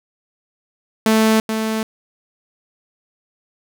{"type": "tone with echo", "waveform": "sawtooth", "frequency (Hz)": 220, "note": "A3", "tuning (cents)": 0, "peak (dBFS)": -8, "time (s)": [1.06, 1.4], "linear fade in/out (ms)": 2, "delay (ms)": 430, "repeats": 1, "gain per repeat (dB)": -7, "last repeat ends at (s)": 1.83, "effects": []}